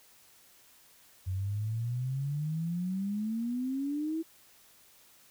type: exponential sweep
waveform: sine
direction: up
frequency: 91.1 to 329.6 Hz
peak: -30 dBFS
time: 1.26-4.23 s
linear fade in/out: 20 ms
effects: white hiss -60 dBFS RMS until 5.3 s